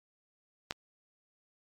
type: clicks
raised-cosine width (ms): 0.2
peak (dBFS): -14 / -30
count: 2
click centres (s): 0.709 / 0.723
effects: MP3 64 kbps